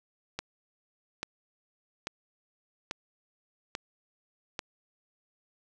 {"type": "click train", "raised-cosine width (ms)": 0.2, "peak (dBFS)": -16, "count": 6, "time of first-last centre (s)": [0.39, 4.592], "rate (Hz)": 1.19, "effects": []}